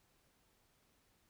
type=silence; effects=pink hiss -74 dBFS RMS until 1.29 s